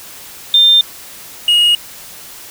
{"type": "tone pair in turn", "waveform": ["sine", "triangle"], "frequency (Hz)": [3600, 2875], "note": ["A7", "F7"], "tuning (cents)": [39, 50], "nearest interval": "major third", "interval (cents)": 389, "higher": "first", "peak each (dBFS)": [-5, -6], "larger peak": "first", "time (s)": [[0.54, 0.81], [1.48, 1.75]], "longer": "neither", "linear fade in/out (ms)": 2, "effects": ["white hiss -34 dBFS RMS until 2.5 s"]}